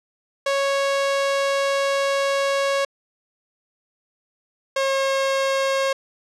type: tone pair in turn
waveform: sawtooth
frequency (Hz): 553 / 541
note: C#5 / C#5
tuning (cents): -4 / -42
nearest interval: unison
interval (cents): 38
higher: first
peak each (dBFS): -15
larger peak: neither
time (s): 0.46-2.85 / 4.76-5.93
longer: first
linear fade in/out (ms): 5
effects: low-pass 7000 Hz 12 dB/octave